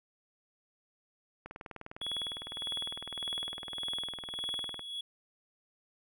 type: click train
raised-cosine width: 0.5 ms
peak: -28 dBFS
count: 67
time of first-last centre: 1.46-4.793 s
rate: 19.8 Hz
type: tone with tremolo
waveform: triangle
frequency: 3361 Hz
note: G#7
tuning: 20 cents sharp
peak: -32 dBFS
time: 2.01-5.01 s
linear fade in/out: 5 ms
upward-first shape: sine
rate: 1.7 Hz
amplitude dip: 65%
effects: none